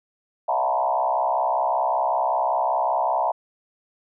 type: tone with frequency modulation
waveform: sine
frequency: 801 Hz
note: G5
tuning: 37 cents sharp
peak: -19 dBFS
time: 0.48-3.32 s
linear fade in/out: 10 ms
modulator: 65.2 Hz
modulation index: 2.8
effects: none